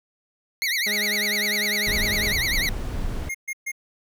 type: tone with vibrato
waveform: 25% pulse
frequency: 2062 Hz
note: C7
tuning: 26 cents flat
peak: -18 dBFS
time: 0.62-2.69 s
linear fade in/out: 0 ms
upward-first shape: triangle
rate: 10 Hz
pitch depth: 210 cents each way
type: tone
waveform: 20% pulse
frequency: 207.7 Hz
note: G#3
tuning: in tune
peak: -26 dBFS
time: 0.86-2.33 s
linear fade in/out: 10 ms
type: noise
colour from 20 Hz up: brown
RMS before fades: -28 dBFS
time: 1.87-3.29 s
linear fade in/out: 2 ms
type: tone bursts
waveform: square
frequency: 2132 Hz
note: C7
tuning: 32 cents sharp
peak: -27 dBFS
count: 3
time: 3.29-3.718 s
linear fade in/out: 10 ms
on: 56 ms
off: 130 ms
effects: none